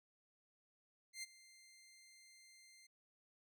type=tone with ADSR envelope; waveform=15% pulse; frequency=2093 Hz; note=C7; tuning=in tune; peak=-37 dBFS; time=1.13-2.87 s; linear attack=100 ms; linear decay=23 ms; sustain=-19 dB; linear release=9 ms; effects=none